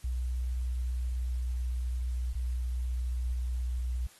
sine tone with pitch glide, 62 to 61.61 Hz, B1 to B1, +7 to -4 cents, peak -29 dBFS, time 0.04-4.07 s, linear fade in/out 5 ms, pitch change -11 cents, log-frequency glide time 0.49-1.96 s, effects white hiss -58 dBFS RMS until 4.19 s + AAC 32 kbps

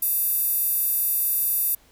square tone with high-pass filter, 523.3 Hz, C5, in tune, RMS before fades -23 dBFS, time 0.02-1.75 s, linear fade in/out 5 ms, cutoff 12000 Hz, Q 5.3, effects pink hiss -57 dBFS RMS until 1.91 s

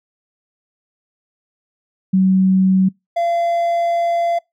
sine / triangle tone pair in turn, 188.8 / 684 Hz, F#3 / F5, +35 / -36 cents, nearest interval octave + minor seventh, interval 2229 cents, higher second, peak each -10 / -13 dBFS, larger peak first, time 2.13-2.89 / 3.16-4.39 s, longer second, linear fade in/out 10 ms, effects noise-tail reverb RT60 0.2 s tail -26 dB re dry

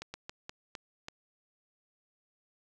slowing click train, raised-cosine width 0.2 ms, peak -23 dBFS, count 6, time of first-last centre 0.02-1.084 s, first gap 120 ms, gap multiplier 1.29, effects none

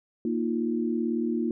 sine chord, Bb suspended fourth, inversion none, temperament equal, 233.1 / 311.1 / 349.2 Hz, Bb3 / Eb4 / F4, 0 / 0 / 0 cents, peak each -27 / -31 / -30 dBFS, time 0.25-1.51 s, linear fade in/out 2 ms, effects none

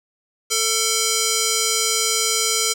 square tone with band-pass filter, 450 Hz, A4, 39 cents sharp, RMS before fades -20 dBFS, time 0.5-2.74 s, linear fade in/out 20 ms, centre 6900 Hz, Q 1.5, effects none

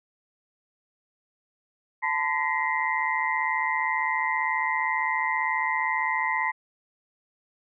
sine tone cluster, 881 / 1016 / 1911 / 2069 Hz, A5 / B5 / A#6 / C7, +2 / +49 / +43 / -20 cents, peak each -29 dBFS, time 2.02-6.52 s, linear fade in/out 20 ms, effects none

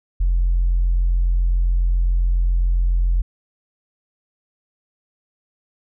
sine tone, 43.65 Hz, F1, in tune, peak -13 dBFS, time 0.2-3.22 s, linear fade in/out 10 ms, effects tanh soft clip ceiling -11 dBFS

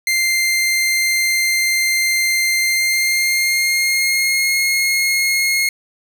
sawtooth tone with pitch glide, 2093 to 2153 Hz, C7 to C7, 0 to +49 cents, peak -11 dBFS, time 0.07-5.69 s, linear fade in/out 2 ms, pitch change +49 cents, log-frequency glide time 2.61-4.56 s, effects none

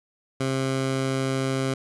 15% pulse tone, 133.3 Hz, C3, 33 cents sharp, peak -17 dBFS, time 0.4-1.74 s, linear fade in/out 5 ms, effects resampled to 24000 Hz

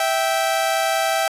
sawtooth tone pair together, 655.1 / 780 Hz, E5 / G5, -11 / -9 cents, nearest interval minor third, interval 302 cents, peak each -17 dBFS, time 0-1.28 s, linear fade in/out 2 ms, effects resampled to 32000 Hz + 8-bit

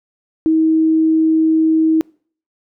sine tone, 318.9 Hz, D#4, 43 cents sharp, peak -10 dBFS, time 0.46-2.01 s, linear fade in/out 0 ms, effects noise-tail reverb RT60 0.5 s tail -26 dB re dry

